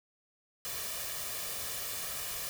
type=noise with comb filter; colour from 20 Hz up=white; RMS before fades=-38 dBFS; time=0.65-2.49 s; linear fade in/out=0 ms; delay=1.7 ms; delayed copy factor=+0.55; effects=none